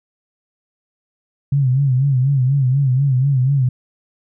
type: tone with vibrato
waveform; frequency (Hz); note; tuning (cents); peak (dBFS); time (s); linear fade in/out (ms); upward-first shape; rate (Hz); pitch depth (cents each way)
sine; 133.7; C3; +38; -12; 1.52-3.69; 5; sine; 4.1; 110
effects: none